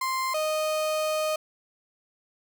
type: tone pair in turn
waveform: 35% pulse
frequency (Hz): 1046.5 / 619.9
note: C6 / D#5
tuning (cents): 0 / -7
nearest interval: major sixth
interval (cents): 907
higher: first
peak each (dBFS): -24 / -23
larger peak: second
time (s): 0.01-0.34 / 0.34-1.36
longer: second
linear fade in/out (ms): 5
effects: none